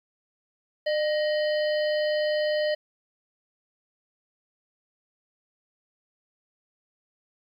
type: harmonic tone with a mistuned harmonic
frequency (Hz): 605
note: D#5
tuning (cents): -49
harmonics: 1 / 3 / 5 / 7 / 8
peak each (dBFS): -23 / -33 / -37 / -40 / -41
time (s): 0.86-2.75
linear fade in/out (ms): 10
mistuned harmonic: 3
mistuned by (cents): +64
effects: 10-bit